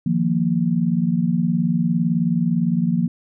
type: chord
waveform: sine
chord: Eb suspended second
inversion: none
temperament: just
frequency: 155.56 / 175.01 / 233.3 Hz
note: Eb3 / F3 / Bb3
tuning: 0 / +4 / +2 cents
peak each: -24 / -19 / -21 dBFS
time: 0.06-3.08 s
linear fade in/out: 5 ms
effects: none

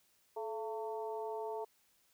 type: harmonic tone with a mistuned harmonic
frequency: 225.4 Hz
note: A3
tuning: 42 cents sharp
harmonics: 2 / 3 / 4 / 5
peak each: -40 / -45 / -43 / -57 dBFS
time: 0.36-1.65 s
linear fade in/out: 10 ms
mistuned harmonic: 2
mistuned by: -64 cents
effects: white hiss -72 dBFS RMS until 2.13 s

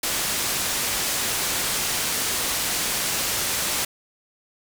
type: low-pass noise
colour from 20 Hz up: white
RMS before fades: -25 dBFS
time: 0.03-3.85 s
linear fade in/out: 5 ms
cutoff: 11000 Hz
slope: 12 dB/octave
effects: none

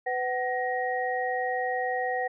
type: tone cluster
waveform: sine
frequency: 501 / 752 / 1882 Hz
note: B4 / F#5 / A#6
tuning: +25 / +28 / +16 cents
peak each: -31 / -29 / -32 dBFS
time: 0.06-2.28 s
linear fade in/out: 10 ms
effects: none

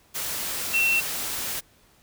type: tone in noise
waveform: sine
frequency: 2707 Hz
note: E7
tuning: 45 cents sharp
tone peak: -19 dBFS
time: 0.73-1.01 s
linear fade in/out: 20 ms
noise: white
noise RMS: -30 dBFS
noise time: 0.14-1.61 s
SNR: +8 dB
effects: pink hiss -59 dBFS RMS until 2.02 s

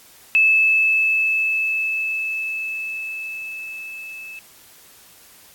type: tone with level ramp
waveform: sine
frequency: 2614 Hz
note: E7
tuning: 15 cents flat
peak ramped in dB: -11 to -33 dBFS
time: 0.35-4.39 s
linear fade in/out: 0 ms
effects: white hiss -48 dBFS RMS until 5.54 s + AAC 64 kbps

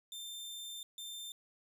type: tone bursts at uneven times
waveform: sawtooth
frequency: 3584 Hz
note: A7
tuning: 31 cents sharp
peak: -40 dBFS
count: 2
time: 0.12-0.83 / 0.98-1.32 s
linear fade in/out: 2 ms
effects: none

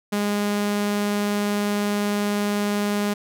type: tone with vibrato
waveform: sawtooth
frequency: 205.6 Hz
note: G#3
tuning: 17 cents flat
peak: -17 dBFS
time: 0.12-3.14 s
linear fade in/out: 10 ms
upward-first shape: sine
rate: 20 Hz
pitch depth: 9 cents each way
effects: none

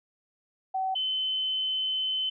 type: tone pair in turn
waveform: sine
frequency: 760 / 3052 Hz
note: F#5 / G7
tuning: +46 / -47 cents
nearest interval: 2 octaves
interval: 2407 cents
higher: second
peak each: -26 dBFS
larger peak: neither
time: 0.74-0.95 / 0.95-2.3 s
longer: second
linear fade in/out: 10 ms
effects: none

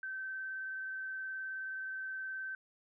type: tone with vibrato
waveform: sine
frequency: 1544 Hz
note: G6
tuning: 27 cents flat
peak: -38 dBFS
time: 0.03-2.55 s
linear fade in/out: 2 ms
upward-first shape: sine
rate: 19 Hz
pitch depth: 10 cents each way
effects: none

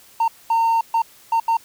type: tone bursts at uneven times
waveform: triangle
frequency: 913 Hz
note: A#5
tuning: 36 cents flat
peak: -12 dBFS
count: 5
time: 0.2-0.28 / 0.5-0.81 / 0.94-1.02 / 1.32-1.4 / 1.48-1.57 s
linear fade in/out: 5 ms
effects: tanh soft clip ceiling -9 dBFS + white hiss -49 dBFS RMS until 1.64 s

